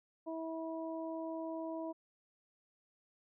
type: harmonic tone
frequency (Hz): 324.5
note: E4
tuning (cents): -27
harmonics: 1 / 2 / 3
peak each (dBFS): -41 / -42 / -48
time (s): 0.26-1.93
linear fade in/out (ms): 20
effects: none